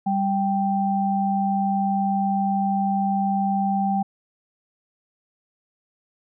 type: tone pair together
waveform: sine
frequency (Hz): 196.57 / 784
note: G3 / G5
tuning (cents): +5 / 0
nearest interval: 2 octaves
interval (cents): 2395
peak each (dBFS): -22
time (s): 0.06-4.03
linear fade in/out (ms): 10
effects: none